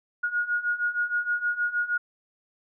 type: beating tone pair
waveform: sine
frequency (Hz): 1437 / 1443.4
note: F6 / F#6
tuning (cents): +49 / -43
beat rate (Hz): 6.4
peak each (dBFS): -29 / -26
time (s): 0.23-1.98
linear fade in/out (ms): 10
effects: none